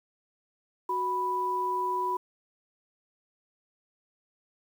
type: tone pair together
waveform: sine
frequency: 370 / 986.8 Hz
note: F#4 / B5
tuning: 0 / -2 cents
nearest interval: octave + perfect fourth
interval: 1698 cents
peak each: -34 / -27 dBFS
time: 0.89-2.17 s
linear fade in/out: 5 ms
effects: 9-bit